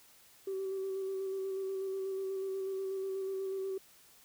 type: tone with vibrato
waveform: sine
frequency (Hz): 384.6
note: G4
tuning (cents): -33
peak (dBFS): -33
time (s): 0.47-3.78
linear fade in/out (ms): 5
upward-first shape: square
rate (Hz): 8.2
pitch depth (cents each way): 16
effects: tanh soft clip ceiling -30 dBFS + white hiss -61 dBFS RMS until 4.24 s